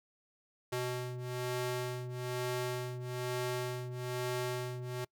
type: ring-modulated tone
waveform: sawtooth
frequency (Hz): 249.1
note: B3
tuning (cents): +15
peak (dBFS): -28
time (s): 0.72-5.05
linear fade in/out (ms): 10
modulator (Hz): 124
effects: noise-tail reverb RT60 0.1 s tail -25 dB re dry